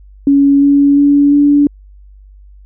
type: tone with pitch steps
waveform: sine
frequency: 280 / 282.8 / 285.6 / 288.4 Hz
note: C#4 / C#4 / D4 / D4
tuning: +18 / +35 / -48 / -31 cents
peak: -5 dBFS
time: 0.27-1.67 s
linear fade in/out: 2 ms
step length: 350 ms
effects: added 49 Hz sine -36 dBFS peak until 2.65 s